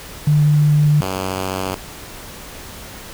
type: tone pair in turn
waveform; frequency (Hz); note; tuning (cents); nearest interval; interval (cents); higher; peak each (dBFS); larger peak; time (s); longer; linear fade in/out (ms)
sine / 5% pulse; 148.9 / 94.37; D3 / F#2; +24 / +35; minor sixth; 789; first; -10; neither; 0.27-1.01 / 1.01-1.75; neither; 5
effects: pink hiss -35 dBFS RMS until 3.13 s